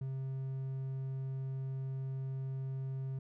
triangle tone, 133.3 Hz, C3, 33 cents sharp, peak -34 dBFS, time 0.01-3.19 s, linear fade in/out 5 ms, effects none

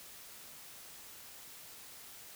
silence, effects white hiss -52 dBFS RMS until 2.35 s

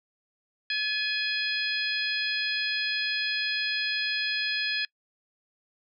harmonic tone with a mistuned harmonic, 834 Hz, G#5, 7 cents sharp, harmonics 2 / 3 / 4 / 5 / 6, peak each -30 / -32 / -33 / -34 / -35 dBFS, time 0.7-4.85 s, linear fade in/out 2 ms, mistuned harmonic 2, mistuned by +46 cents, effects noise-tail reverb RT60 0.1 s tail -25 dB re dry

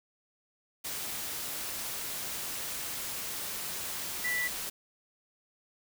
sine tone in noise, 1970 Hz, B6, 5 cents flat, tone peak -29 dBFS, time 4.24-4.48 s, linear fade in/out 10 ms, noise white, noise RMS -37 dBFS, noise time 0.84-4.7 s, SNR +5 dB, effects none

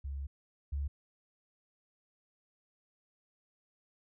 sine tone pair in turn, 69.3 / 70.72 Hz, C#2 / C#2, 0 / +35 cents, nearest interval unison, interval 35 cents, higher second, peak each -36 / -32 dBFS, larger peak second, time 0.04-0.27 / 0.72-0.88 s, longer first, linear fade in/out 10 ms, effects none

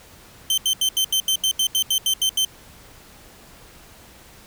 sawtooth tone bursts, 3100 Hz, G7, 20 cents flat, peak -14 dBFS, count 13, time 0.5-2.449 s, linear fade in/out 2 ms, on 77 ms, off 79 ms, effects pink hiss -47 dBFS RMS until 4.46 s

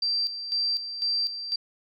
sine tone with tremolo, 4699 Hz, D8, in tune, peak -23 dBFS, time 0.02-1.56 s, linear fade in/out 5 ms, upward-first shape square, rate 2 Hz, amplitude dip 65%, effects none

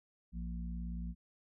harmonic tone, 58.4 Hz, A#1, 4 cents sharp, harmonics 1 / 3 / 4, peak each -39 / -43 / -50 dBFS, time 0.32-1.15 s, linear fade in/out 50 ms, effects none

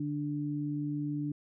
sine tone pair together, 147.02 / 293.7 Hz, D3 / D4, +2 / 0 cents, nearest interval octave, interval 1198 cents, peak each -35 / -33 dBFS, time 0-1.32 s, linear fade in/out 5 ms, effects none

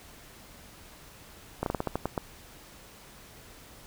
slowing click train, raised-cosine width 1 ms, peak -14 dBFS, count 9, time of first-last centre 1.63-2.178 s, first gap 32 ms, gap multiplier 1.21, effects pink hiss -51 dBFS RMS until 3.86 s

